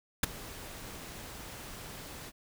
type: noise with ADSR envelope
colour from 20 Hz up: pink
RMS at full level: -22 dBFS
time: 0.23-2.32 s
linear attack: 6 ms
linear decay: 12 ms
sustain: -23 dB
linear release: 38 ms
effects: none